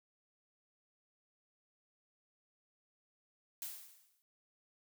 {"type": "noise with exponential decay", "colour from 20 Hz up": "blue", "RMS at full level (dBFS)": -41, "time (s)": [3.62, 4.22], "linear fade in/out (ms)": 0, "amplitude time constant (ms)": 130, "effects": []}